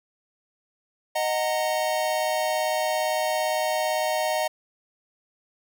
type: chord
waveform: square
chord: D# minor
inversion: none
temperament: equal with one note detuned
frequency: 622.3 / 740 / 920 Hz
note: D#5 / F#5 / A#5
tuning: 0 / 0 / -23 cents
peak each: -26 / -29 / -31 dBFS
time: 1.15-4.48 s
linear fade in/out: 10 ms
effects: none